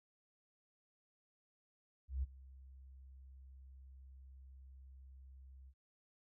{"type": "tone with ADSR envelope", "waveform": "sine", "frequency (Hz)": 66, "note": "C2", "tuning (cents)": 16, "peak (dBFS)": -33, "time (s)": [2.08, 5.74], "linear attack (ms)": 150, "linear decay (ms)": 23, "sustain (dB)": -21, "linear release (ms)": 59, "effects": []}